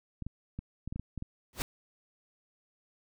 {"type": "clicks", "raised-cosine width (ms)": 5, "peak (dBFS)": -25, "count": 9, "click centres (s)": [0.223, 0.266, 0.59, 0.876, 0.925, 0.96, 0.996, 1.177, 1.224]}
{"type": "noise with exponential growth", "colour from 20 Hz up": "pink", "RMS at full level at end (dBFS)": -28, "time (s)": [1.53, 1.62], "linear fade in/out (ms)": 1, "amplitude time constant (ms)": 19}
{"effects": []}